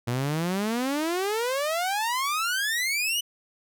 sawtooth exponential sweep, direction up, 116.54 to 3001 Hz, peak -21 dBFS, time 0.07-3.21 s, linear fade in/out 10 ms, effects none

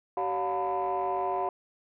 sine tone cluster, 381.8 / 568 / 714 / 906 / 1000 Hz, G4 / C#5 / F5 / A#5 / B5, -46 / +42 / +38 / -50 / +21 cents, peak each -32 / -36 / -29 / -36 / -32 dBFS, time 0.17-1.49 s, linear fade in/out 2 ms, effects tanh soft clip ceiling -21 dBFS

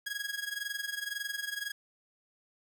sawtooth tone with amplitude modulation, 1652 Hz, G#6, 10 cents flat, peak -28 dBFS, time 0.06-1.72 s, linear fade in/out 10 ms, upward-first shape sine, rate 21.9 Hz, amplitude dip 80%, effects 10-bit

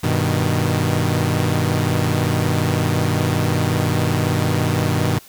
sawtooth chord, G augmented, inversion none, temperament equal, 98 / 123.47 / 155.56 Hz, G2 / B2 / D#3, 0 / 0 / 0 cents, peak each -17 dBFS, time 0.03-5.19 s, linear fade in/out 10 ms, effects white hiss -45 dBFS RMS until 5.28 s

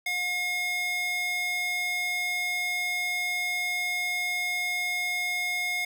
square tone with high-pass filter, 718 Hz, F5, 48 cents sharp, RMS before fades -29 dBFS, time 0.06-5.85 s, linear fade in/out 5 ms, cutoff 1700 Hz, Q 5.1, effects none

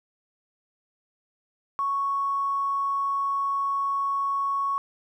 triangle tone with tanh clipping, 1108.7 Hz, C#6, in tune, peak -23 dBFS, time 1.79-4.78 s, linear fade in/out 0 ms, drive 3 dB, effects none

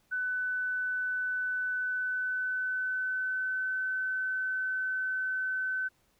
sine tone with pitch glide, 1500 to 1520.1 Hz, F#6 to F#6, +23 to +46 cents, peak -29 dBFS, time 0.11-5.89 s, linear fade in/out 20 ms, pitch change +23 cents, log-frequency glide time 1.63-3.77 s, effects pink hiss -70 dBFS RMS until 6.19 s

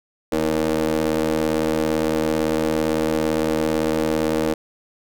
25% pulse ring-modulated tone, 77.78 Hz, D#2, in tune, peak -12 dBFS, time 0.32-4.54 s, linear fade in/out 5 ms, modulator 393 Hz, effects none

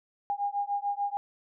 sine beating tone pair, 807 / 813.8 Hz, G#5 / G#5, -50 / -35 cents, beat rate 6.8 Hz, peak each -31 dBFS, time 0.3-1.17 s, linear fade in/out 0 ms, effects none

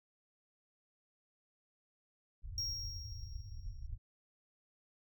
pink low-pass noise, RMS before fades -45 dBFS, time 2.42-3.98 s, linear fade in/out 20 ms, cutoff 110 Hz, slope 48 dB/octave
triangle tone with exponential decay, 5588 Hz, F8, in tune, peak -33 dBFS, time 2.58-3.87 s, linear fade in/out 1 ms, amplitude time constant 280 ms
effects none

